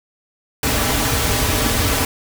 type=noise with comb filter; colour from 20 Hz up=pink; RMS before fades=-18 dBFS; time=0.63-2.05 s; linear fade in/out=2 ms; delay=5.6 ms; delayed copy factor=-0.65; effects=none